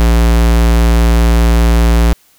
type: tone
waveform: square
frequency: 57.5 Hz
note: A#1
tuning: 23 cents flat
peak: -7 dBFS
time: 0-2.13 s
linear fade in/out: 0 ms
effects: white hiss -50 dBFS RMS until 2.38 s